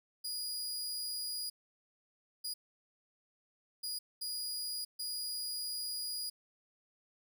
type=tone bursts at uneven times; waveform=sawtooth; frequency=4891 Hz; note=D#8; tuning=31 cents flat; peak=-34 dBFS; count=5; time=0.24-1.5 / 2.44-2.54 / 3.83-3.99 / 4.21-4.85 / 4.99-6.3 s; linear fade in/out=10 ms; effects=none